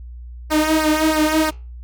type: tone with flanger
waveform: sawtooth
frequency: 311.1 Hz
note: D#4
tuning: in tune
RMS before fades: -17 dBFS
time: 0.5-1.51 s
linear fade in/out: 20 ms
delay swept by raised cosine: 0.28 to 2.98 ms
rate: 3.1 Hz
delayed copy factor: -0.95
effects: added 60 Hz sine -32 dBFS peak until 1.83 s + Opus 48 kbps